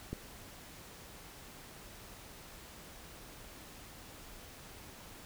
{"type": "click", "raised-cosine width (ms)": 3, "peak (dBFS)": -25, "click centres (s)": 0.13, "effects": ["pink hiss -52 dBFS RMS until 5.25 s"]}